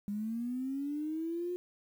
sine linear sweep, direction up, 200.5 to 360.8 Hz, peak -33 dBFS, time 0.08-1.56 s, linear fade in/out 0 ms, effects 10-bit

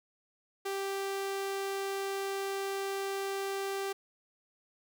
sawtooth tone, 392 Hz, G4, in tune, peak -29 dBFS, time 0.65-3.93 s, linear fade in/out 10 ms, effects none

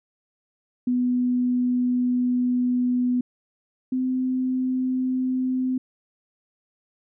sine tone pair in turn, 248 / 256.7 Hz, B3 / C4, +7 / -33 cents, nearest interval minor second, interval 60 cents, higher second, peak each -19 / -21 dBFS, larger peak first, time 0.87-3.21 / 3.92-5.78 s, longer first, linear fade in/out 5 ms, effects none

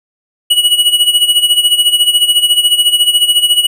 square tone with tremolo, 2923 Hz, F#7, 22 cents flat, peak -5 dBFS, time 0.5-3.67 s, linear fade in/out 10 ms, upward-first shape sine, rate 14 Hz, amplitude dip 75%, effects none

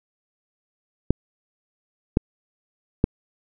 clicks, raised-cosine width 3 ms, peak -3 dBFS, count 3, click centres 1.106 / 2.171 / 3.041 s, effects none

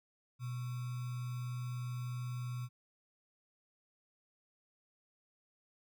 sine tone with sample-and-hold, 123.47 Hz, B2, in tune, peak -37 dBFS, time 0.39-2.69 s, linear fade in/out 50 ms, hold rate 1225 Hz, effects none

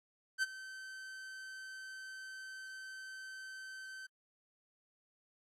45% pulse tone with ADSR envelope, 1542 Hz, G6, 29 cents flat, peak -29 dBFS, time 0.38-4.07 s, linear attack 46 ms, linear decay 27 ms, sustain -17 dB, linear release 12 ms, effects low-pass 9000 Hz 12 dB/octave + AAC 64 kbps

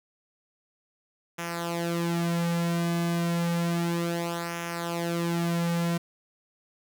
sawtooth tone with flanger, 170.2 Hz, F3, 44 cents flat, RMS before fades -28 dBFS, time 1.38-5.98 s, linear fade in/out 10 ms, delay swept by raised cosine 0.23 to 3.73 ms, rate 0.31 Hz, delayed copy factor -0.7, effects 9-bit

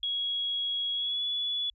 sine tone with pitch glide, 3322 to 3417 Hz, G#7 to G#7, 0 to +49 cents, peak -28 dBFS, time 0.03-1.7 s, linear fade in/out 2 ms, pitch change +49 cents, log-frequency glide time 0.94-1.23 s, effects added 50 Hz sine -63 dBFS peak until 1.74 s

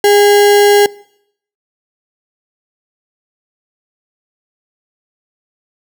sine tone with sample-and-hold, 410 Hz, G#4, 22 cents flat, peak -5 dBFS, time 0.04-0.86 s, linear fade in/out 2 ms, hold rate 1225 Hz, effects noise-tail reverb RT60 0.7 s tail -23 dB re dry

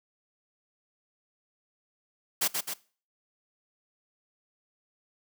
white noise with echo, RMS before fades -26 dBFS, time 2.41-2.48 s, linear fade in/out 10 ms, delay 130 ms, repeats 2, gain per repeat -4 dB, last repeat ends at 2.74 s, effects noise-tail reverb RT60 0.4 s tail -20 dB re dry + high-pass 200 Hz 12 dB/octave

